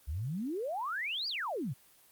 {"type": "exponential two-way sweep", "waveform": "sine", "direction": "up then down", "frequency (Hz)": [65.41, 4941, 109.1], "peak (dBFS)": -33, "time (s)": [0.07, 1.74], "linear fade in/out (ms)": 20, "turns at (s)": 1.28, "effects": ["white hiss -62 dBFS RMS until 2.11 s", "Opus 24 kbps"]}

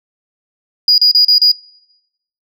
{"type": "tone bursts", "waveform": "sine", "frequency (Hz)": 4894, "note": "D#8", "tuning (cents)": -29, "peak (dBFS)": -5, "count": 5, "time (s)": [0.88, 1.516], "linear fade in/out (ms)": 2, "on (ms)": 100, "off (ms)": 34, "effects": ["noise-tail reverb RT60 0.9 s tail -25 dB re dry", "tanh soft clip ceiling -2 dBFS"]}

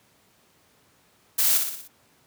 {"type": "noise with echo", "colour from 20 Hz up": "blue", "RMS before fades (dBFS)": -21, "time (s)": [1.38, 1.58], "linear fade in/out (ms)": 10, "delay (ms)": 60, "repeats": 5, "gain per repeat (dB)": -5, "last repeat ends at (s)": 1.88, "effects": ["pink hiss -61 dBFS RMS until 2.26 s", "high-pass 100 Hz 12 dB/octave"]}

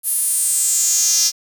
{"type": "tone with high-pass filter sweep", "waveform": "square", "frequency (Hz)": 186.8, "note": "F#3", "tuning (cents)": 17, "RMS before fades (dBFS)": -17, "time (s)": [0.03, 1.32], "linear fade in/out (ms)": 50, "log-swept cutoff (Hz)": [11000, 5500], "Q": 5.3, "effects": ["7-bit"]}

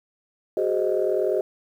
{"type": "chord", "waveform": "sine", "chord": "Ab dominant seventh", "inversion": "third", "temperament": "equal with one note detuned", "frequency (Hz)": [375.4, 415.3, 523.3, 622.3], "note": ["Gb4", "Ab4", "C5", "Eb5"], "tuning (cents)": [25, 0, 0, 0], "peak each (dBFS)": [-24, -25, -27, -25], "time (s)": [0.57, 1.41], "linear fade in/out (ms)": 2, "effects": ["tanh soft clip ceiling -11 dBFS", "9-bit"]}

